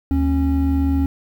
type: tone pair together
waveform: triangle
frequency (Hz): 76 / 273.5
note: D#2 / C#4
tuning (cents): -40 / -23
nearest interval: octave + minor seventh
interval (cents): 2217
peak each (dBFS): -16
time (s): 0.11-1.06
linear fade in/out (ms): 0
effects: 8-bit